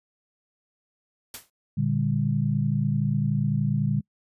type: noise with exponential decay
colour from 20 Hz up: white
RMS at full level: -33 dBFS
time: 1.34-1.5 s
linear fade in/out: 2 ms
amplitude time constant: 34 ms
type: chord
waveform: sine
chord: G minor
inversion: first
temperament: equal with one note detuned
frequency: 116.54 / 146.83 / 200.5 Hz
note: Bb2 / D3 / G3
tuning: 0 / 0 / +39 cents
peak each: -27 / -24 / -27 dBFS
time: 1.77-4.01 s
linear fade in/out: 10 ms
effects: noise-tail reverb RT60 0.1 s tail -26 dB re dry + resampled to 32000 Hz